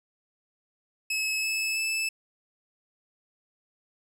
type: tone with pitch steps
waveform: sawtooth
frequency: 2583 / 2604 / 2625 Hz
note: E7 / E7 / E7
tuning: -36 / -22 / -8 cents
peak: -23 dBFS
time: 1.1-2.09 s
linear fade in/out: 5 ms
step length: 330 ms
effects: low-pass 12000 Hz 12 dB/octave